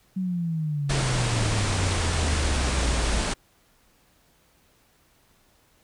sine exponential sweep, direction down, 190.5 to 51.91 Hz, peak -24 dBFS, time 0.16-3.22 s, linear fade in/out 10 ms
pink low-pass noise, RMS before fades -27 dBFS, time 0.89-3.34 s, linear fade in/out 10 ms, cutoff 9700 Hz, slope 96 dB/octave
effects pink hiss -62 dBFS RMS until 5.83 s

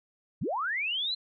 sine linear sweep, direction up, 87.7 to 4144 Hz, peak -28 dBFS, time 0.41-1.15 s, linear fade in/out 10 ms, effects none

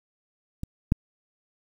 clicks, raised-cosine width 5 ms, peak -19 / -7 dBFS, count 2, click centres 0.634 / 0.921 s, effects 8-bit

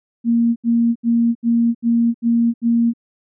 sine tone bursts, 233.4 Hz, A#3, 2 cents sharp, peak -12 dBFS, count 7, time 0.24-2.936 s, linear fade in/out 50 ms, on 320 ms, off 76 ms, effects none

